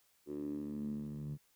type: tone with band-pass filter sweep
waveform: 10% pulse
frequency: 73.42 Hz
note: D2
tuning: in tune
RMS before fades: -41 dBFS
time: 0.26-1.38 s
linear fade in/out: 50 ms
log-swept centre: 350 to 150 Hz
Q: 5.7
effects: white hiss -72 dBFS RMS until 1.55 s